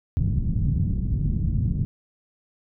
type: low-pass noise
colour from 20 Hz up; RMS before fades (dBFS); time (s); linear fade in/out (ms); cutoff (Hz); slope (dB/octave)
white; -23; 0.17-1.85; 0; 160; 24
effects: none